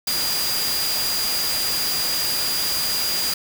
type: tone in noise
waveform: sine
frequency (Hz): 4831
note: D8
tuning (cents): +48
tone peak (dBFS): -23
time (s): 0.07-3.34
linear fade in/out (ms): 5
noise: white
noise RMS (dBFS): -25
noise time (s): 0.07-3.34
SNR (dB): -1
effects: none